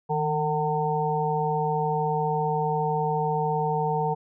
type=harmonic tone with a mistuned harmonic; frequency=151.2 Hz; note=D#3; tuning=49 cents flat; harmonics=1 / 3 / 5 / 6; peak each=-28 / -28 / -28 / -28 dBFS; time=0.09-4.15 s; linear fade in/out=20 ms; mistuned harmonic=1; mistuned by=+58 cents; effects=none